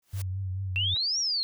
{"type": "noise with exponential growth", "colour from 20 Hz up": "white", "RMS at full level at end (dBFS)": -38, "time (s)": [0.02, 0.22], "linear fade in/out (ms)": 5, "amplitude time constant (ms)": 43}
{"type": "tone with vibrato", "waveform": "sine", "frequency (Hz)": 94.7, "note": "F#2", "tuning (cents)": 41, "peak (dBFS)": -29, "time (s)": [0.13, 0.95], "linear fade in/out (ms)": 10, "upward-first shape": "triangle", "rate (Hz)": 4.6, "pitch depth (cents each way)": 57}
{"type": "exponential two-way sweep", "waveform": "sine", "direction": "up then down", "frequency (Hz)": [2653, 5800, 4134], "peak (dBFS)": -25, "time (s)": [0.76, 1.43], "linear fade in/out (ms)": 0, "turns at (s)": 1.19}
{"type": "clicks", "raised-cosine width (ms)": 0.3, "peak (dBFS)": -31, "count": 2, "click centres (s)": [0.961, 0.969]}
{"effects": []}